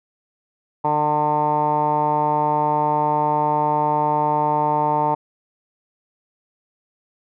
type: tone with low-pass filter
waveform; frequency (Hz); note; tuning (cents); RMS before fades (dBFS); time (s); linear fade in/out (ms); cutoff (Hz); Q
10% pulse; 150; D3; +37; -19; 0.84-5.15; 10; 920; 6.8
effects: none